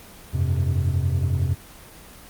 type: chord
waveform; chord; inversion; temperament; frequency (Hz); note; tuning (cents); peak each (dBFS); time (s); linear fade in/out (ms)
triangle; F suspended second; none; just; 87.31 / 98.22 / 130.96; F2 / G2 / C3; 0 / +4 / +2; -20 / -24 / -22; 0.33-1.55; 20
effects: pink hiss -44 dBFS RMS until 2.29 s + Opus 24 kbps